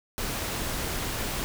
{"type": "noise", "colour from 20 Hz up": "pink", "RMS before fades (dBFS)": -31, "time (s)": [0.18, 1.44], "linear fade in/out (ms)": 0, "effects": []}